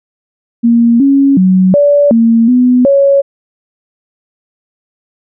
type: tone with pitch steps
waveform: sine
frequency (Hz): 234 / 276.1 / 186.4 / 577 / 229 / 249.2 / 556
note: A#3 / C#4 / F#3 / D5 / A#3 / B3 / C#5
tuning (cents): +7 / -7 / +13 / -31 / -31 / +16 / +5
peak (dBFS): -4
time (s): 0.63-3.22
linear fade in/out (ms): 20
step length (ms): 370
effects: none